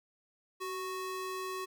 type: ring-modulated tone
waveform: square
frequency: 740 Hz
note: F#5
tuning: in tune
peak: -34 dBFS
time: 0.6-1.66 s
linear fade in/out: 20 ms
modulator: 363 Hz
effects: none